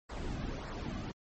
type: noise with flanger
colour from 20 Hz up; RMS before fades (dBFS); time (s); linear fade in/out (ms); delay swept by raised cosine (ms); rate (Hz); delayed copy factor
brown; -39; 0.09-1.12; 10; 0.32 to 2.22; 1.7; -0.6
effects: low-pass 8000 Hz 12 dB/octave + MP3 32 kbps